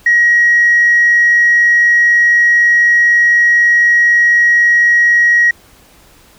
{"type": "tone", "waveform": "sine", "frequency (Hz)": 1898, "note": "A#6", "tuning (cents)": 31, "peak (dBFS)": -5, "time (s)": [0.06, 5.51], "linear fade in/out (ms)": 5, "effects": ["tanh soft clip ceiling -2 dBFS", "pink hiss -45 dBFS RMS until 6.38 s"]}